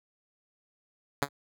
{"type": "tone with exponential decay", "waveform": "5% pulse", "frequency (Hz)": 141.3, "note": "C#3", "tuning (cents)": 34, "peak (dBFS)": -11, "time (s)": [1.22, 1.29], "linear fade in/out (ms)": 2, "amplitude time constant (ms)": 15, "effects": []}